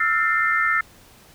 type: chord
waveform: sine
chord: F major seventh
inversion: third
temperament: equal with one note detuned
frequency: 1318.5 / 1396.9 / 1793.9 / 2093 Hz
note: E6 / F6 / A6 / C7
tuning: 0 / 0 / +33 / 0 cents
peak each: -23 / -25 / -21 / -24 dBFS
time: 0-0.81 s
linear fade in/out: 5 ms
effects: pink hiss -50 dBFS RMS until 1.34 s